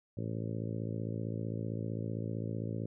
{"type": "harmonic tone", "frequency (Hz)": 55.5, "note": "A1", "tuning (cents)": 16, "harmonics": [2, 3, 4, 5, 6, 7, 8, 9, 10], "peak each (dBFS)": [-37, -41, -43, -45, -47, -48, -49, -50, -51], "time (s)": [0.17, 2.86], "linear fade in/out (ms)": 5, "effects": []}